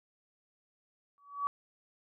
sine tone with exponential growth, 1138 Hz, C#6, 45 cents sharp, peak -26 dBFS, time 1.18-1.47 s, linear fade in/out 0 ms, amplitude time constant 62 ms, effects none

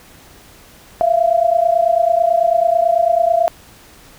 sine tone pair together, 663.9 / 693 Hz, E5 / F5, +12 / -14 cents, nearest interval minor second, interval 74 cents, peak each -14 dBFS, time 1.01-3.48 s, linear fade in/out 0 ms, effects pink hiss -44 dBFS RMS until 4.18 s

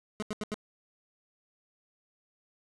25% pulse tone bursts, 212 Hz, G#3, 36 cents sharp, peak -28 dBFS, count 4, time 0.2-0.542 s, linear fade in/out 0 ms, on 24 ms, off 82 ms, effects resampled to 24000 Hz + 9-bit

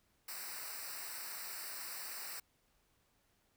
white noise with comb filter, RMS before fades -45 dBFS, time 0.28-2.4 s, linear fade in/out 5 ms, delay 0.3 ms, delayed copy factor -0.95, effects pink hiss -75 dBFS RMS until 3.56 s

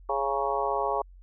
harmonic tone with a mistuned harmonic, 138.59 Hz, C#3, in tune, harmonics 3 / 4 / 5 / 6 / 7 / 8, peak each -32 / -32 / -32 / -32 / -32 / -32 dBFS, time 0.09-1.02 s, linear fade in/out 5 ms, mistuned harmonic 7, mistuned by -44 cents, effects added 45 Hz sine -47 dBFS peak until 1.22 s

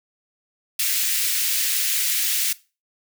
white high-pass noise, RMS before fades -22 dBFS, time 0.79-2.53 s, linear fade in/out 5 ms, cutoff 1900 Hz, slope 24 dB/octave, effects noise-tail reverb RT60 0.3 s tail -19 dB re dry

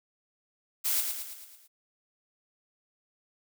blue noise with echo, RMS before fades -28 dBFS, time 0.84-1.02 s, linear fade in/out 20 ms, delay 110 ms, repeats 6, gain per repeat -5 dB, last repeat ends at 1.68 s, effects none

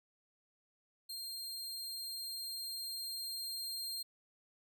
sawtooth tone with level ramp, 4195 Hz, C8, 4 cents sharp, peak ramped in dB -39 to -36 dBFS, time 1.09-4.03 s, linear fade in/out 10 ms, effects none

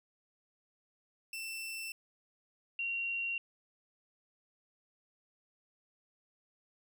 sawtooth / sine tone pair in turn, 2677 / 2752 Hz, E7 / F7, +26 / -26 cents, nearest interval unison, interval 48 cents, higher second, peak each -36 / -33 dBFS, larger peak second, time 1.33-1.92 / 2.79-3.38 s, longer neither, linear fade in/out 2 ms, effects none

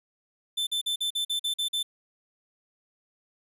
45% pulse tone bursts, 3534 Hz, A7, 7 cents sharp, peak -26 dBFS, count 9, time 0.57-1.83 s, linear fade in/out 10 ms, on 100 ms, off 45 ms, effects resampled to 32000 Hz

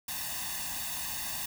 white noise with comb filter, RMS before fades -36 dBFS, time 0.08-1.46 s, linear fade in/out 5 ms, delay 1.1 ms, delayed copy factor +1, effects none

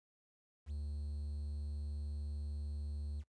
triangle tone with quantisation, 73.3 Hz, D2, 3 cents flat, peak -37 dBFS, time 0.66-3.24 s, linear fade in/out 50 ms, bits 11, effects noise-tail reverb RT60 0.1 s tail -22 dB re dry + resampled to 22050 Hz

